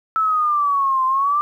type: exponential two-way sweep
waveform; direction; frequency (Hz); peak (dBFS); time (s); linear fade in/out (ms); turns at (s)
sine; down then up; 1318.5 to 1036 to 1195; -15; 0.16-1.41; 0; 1.05
effects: 9-bit